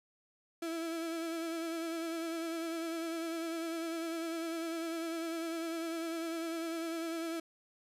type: tone with vibrato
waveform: 35% pulse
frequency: 330 Hz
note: E4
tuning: 2 cents sharp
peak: -34 dBFS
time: 0.62-7.4 s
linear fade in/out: 5 ms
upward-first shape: sine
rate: 10 Hz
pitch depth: 35 cents each way
effects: resampled to 32000 Hz